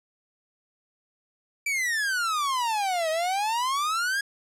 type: exponential two-way sweep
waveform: 45% pulse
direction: down then up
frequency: 2349 to 624 to 1668 Hz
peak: -24 dBFS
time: 1.66-4.21 s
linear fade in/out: 5 ms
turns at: 3.1 s
effects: low-pass 11000 Hz 12 dB/octave